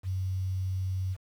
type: tone with quantisation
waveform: sine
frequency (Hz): 93.8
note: F#2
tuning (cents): +24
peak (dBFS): -28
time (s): 0.03-1.17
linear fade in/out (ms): 50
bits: 9
effects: none